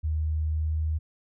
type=tone with pitch glide; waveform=sine; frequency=77.78 to 78.28 Hz; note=D#2 to D#2; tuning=0 to +11 cents; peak=-24 dBFS; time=0.03-0.99 s; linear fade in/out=20 ms; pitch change=+11 cents; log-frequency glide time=0.49-0.76 s; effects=none